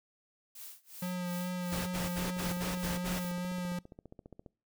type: noise with tremolo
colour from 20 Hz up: blue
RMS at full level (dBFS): -46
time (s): 0.55-3.32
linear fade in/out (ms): 5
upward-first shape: sine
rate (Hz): 2.7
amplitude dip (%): 95
type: tone with vibrato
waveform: square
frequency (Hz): 179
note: F3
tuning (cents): +43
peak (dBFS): -34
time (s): 1.02-3.79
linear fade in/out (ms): 5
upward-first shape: sine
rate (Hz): 2.5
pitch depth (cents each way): 19
type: noise bursts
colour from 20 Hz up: pink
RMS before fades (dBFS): -38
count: 7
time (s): 1.71-3.202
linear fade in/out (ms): 20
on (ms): 160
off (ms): 62
type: click train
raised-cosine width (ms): 2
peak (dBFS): -35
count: 33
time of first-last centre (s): 2.3-4.462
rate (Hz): 14.8
effects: noise-tail reverb RT60 0.4 s tail -25 dB re dry